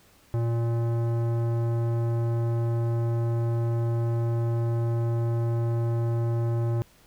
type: tone with tanh clipping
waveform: sine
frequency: 116.54 Hz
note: A#2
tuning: in tune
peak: -25 dBFS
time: 0.34-6.82 s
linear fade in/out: 0 ms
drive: 16 dB
effects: pink hiss -58 dBFS RMS until 7.06 s